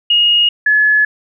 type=tone pair in turn; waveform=sine; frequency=2867 / 1708.4 Hz; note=F7 / G#6; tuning=+45 / +48 cents; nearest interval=major sixth; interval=897 cents; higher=first; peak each=-8 dBFS; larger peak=neither; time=0.1-0.49 / 0.66-1.05 s; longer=neither; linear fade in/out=5 ms; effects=none